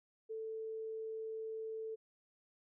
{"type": "tone", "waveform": "sine", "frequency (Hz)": 442.4, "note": "A4", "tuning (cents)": 9, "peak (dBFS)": -40, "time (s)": [0.29, 1.96], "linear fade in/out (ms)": 20, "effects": []}